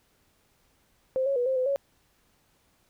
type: tone with pitch steps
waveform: sine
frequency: 522 / 551 / 488 / 526 / 510 / 556 Hz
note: C5 / C#5 / B4 / C5 / C5 / C#5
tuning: -4 / -11 / -21 / +9 / -44 / +5 cents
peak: -23 dBFS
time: 1.16-1.76 s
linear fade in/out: 0 ms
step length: 100 ms
effects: pink hiss -67 dBFS RMS until 2.89 s